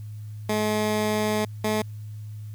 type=tone pair in turn; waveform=15% pulse; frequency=213.2 / 214.7 Hz; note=G#3 / A3; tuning=+46 / -42 cents; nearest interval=unison; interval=12 cents; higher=second; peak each=-16 dBFS; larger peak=neither; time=0.49-1.45 / 1.64-1.82 s; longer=first; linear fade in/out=5 ms; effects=added 106 Hz sine -34 dBFS peak until 2.54 s + white hiss -60 dBFS RMS until 2.54 s